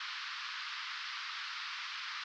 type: band-pass noise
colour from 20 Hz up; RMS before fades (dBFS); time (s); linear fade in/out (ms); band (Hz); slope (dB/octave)
pink; -42; 0-2.24; 5; 1100 to 5100; 48
effects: none